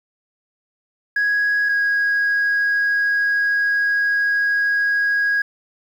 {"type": "tone pair in turn", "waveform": "sine", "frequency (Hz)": [1661.2, 1647.8], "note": ["G#6", "G#6"], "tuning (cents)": [0, -14], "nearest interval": "unison", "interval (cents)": 14, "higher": "first", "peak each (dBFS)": -14, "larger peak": "neither", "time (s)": [[1.16, 1.69], [1.69, 5.42]], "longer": "second", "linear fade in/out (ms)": 5, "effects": ["tanh soft clip ceiling -13 dBFS", "8-bit"]}